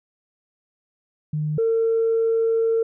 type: tone pair in turn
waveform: sine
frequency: 152 / 453.4 Hz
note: D#3 / A#4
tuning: -40 / -48 cents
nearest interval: octave + perfect fifth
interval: 1892 cents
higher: second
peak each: -21 / -16 dBFS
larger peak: second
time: 1.33-1.58 / 1.58-2.83 s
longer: second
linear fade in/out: 5 ms
effects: tanh soft clip ceiling -13 dBFS